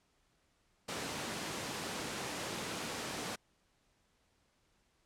pink high-pass noise, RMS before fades -40 dBFS, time 0.88-3.36 s, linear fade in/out 10 ms, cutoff 160 Hz, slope 12 dB/octave, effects pink hiss -74 dBFS RMS until 5.05 s + low-pass 9000 Hz 12 dB/octave

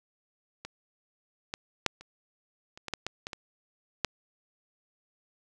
clicks, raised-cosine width 0.2 ms, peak -22 / -16 / -6 / -30 / -29 / -19 / -13 / -15 / -19 / -20 / -8 dBFS, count 11, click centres 0.65 / 1.539 / 1.863 / 2.01 / 2.775 / 2.883 / 2.937 / 3.066 / 3.269 / 3.332 / 4.047 s, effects none

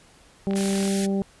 harmonic tone, 196 Hz, G3, in tune, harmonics 1 / 2 / 3 / 4, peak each -22 / -28 / -35 / -39 dBFS, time 0.47-1.22 s, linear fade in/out 0 ms
click train, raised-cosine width 0.3 ms, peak -20 dBFS, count 16, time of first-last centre 0.51-0.879 s, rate 40.7 Hz
white band-stop noise, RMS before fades -31 dBFS, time 0.55-1.07 s, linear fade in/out 20 ms, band 300 to 1400 Hz, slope 96 dB/octave
effects pink hiss -54 dBFS RMS until 1.4 s + resampled to 24000 Hz

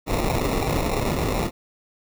pink noise with sample-and-hold, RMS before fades -23 dBFS, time 0.06-1.51 s, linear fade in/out 50 ms, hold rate 1575 Hz, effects none

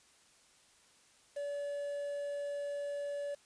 triangle tone with quantisation, 573 Hz, D5, 43 cents flat, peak -34 dBFS, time 1.36-3.35 s, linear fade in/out 10 ms, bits 9, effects white hiss -65 dBFS RMS until 3.45 s + resampled to 22050 Hz

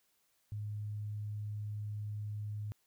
sine tone, 104.9 Hz, G#2, 18 cents sharp, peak -37 dBFS, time 0.52-2.72 s, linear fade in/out 0 ms, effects white hiss -75 dBFS RMS until 2.86 s

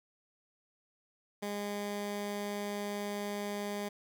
15% pulse tone, 204.6 Hz, G#3, 26 cents flat, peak -29 dBFS, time 1.42-3.89 s, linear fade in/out 10 ms, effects none

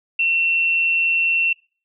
sine tone with amplitude modulation, 2710 Hz, E7, 47 cents sharp, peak -14 dBFS, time 0.19-1.53 s, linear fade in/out 5 ms, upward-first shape sine, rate 164 Hz, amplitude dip 35%, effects noise-tail reverb RT60 0.4 s tail -26 dB re dry

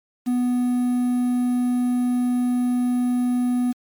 triangle tone with quantisation, 246.9 Hz, B3, in tune, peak -16 dBFS, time 0.26-3.73 s, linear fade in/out 20 ms, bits 7, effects MP3 96 kbps

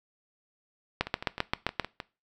two click trains, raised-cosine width 0.3 ms, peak -19 / -9 dBFS, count 7 / 7, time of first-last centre 1.07-2.002 / 1.01-1.797 s, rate 6.44 / 7.62 Hz, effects noise-tail reverb RT60 0.3 s tail -20 dB re dry

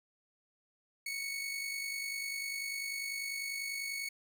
sawtooth tone with amplitude modulation, 2217 Hz, C#7, in tune, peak -31 dBFS, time 1.06-4.09 s, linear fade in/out 5 ms, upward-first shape sine, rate 50.1 Hz, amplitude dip 45%, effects none

